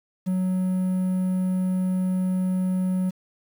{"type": "tone with quantisation", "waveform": "triangle", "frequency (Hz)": 185, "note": "F#3", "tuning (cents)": 0, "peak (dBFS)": -19, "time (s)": [0.26, 3.11], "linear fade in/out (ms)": 20, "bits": 8, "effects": []}